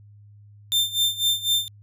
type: tone with tremolo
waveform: 40% pulse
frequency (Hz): 3584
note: A7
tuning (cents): +31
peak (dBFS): -16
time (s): 0.72-1.68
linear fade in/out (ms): 0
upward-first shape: sine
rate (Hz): 4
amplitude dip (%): 85
effects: added 103 Hz sine -46 dBFS peak until 1.82 s